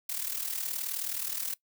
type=noise with amplitude modulation; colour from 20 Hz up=blue; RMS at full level=-31 dBFS; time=0.09-1.54 s; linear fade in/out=5 ms; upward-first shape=sine; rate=39 Hz; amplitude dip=70%; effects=noise-tail reverb RT60 0.1 s tail -20 dB re dry